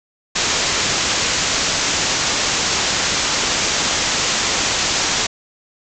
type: low-pass noise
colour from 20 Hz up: white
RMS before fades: -19 dBFS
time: 0.35-5.27 s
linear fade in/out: 10 ms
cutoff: 7400 Hz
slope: 96 dB/octave
effects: none